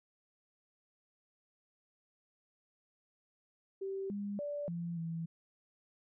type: tone with pitch steps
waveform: sine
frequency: 388 / 202.7 / 582 / 170.7 / 165.1 Hz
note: G4 / G#3 / D5 / F3 / E3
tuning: -18 / -42 / -16 / -39 / +3 cents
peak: -36 dBFS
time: 3.81-5.26 s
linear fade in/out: 10 ms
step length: 290 ms
effects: none